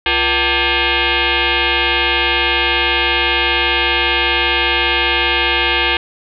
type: tone with frequency modulation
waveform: sine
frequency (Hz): 348.7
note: F4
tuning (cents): -3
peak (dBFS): -12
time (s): 0.06-5.97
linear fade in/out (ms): 2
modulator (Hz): 415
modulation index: 7.7
effects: none